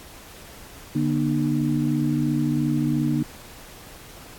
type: tone cluster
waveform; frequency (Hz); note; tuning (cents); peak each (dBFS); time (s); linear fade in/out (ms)
sine; 146.3 / 240.5 / 303.4; D3 / B3 / D#4; -6 / -46 / -44; -24; 0.95-3.23; 5
effects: pink hiss -44 dBFS RMS until 4.38 s + AAC 64 kbps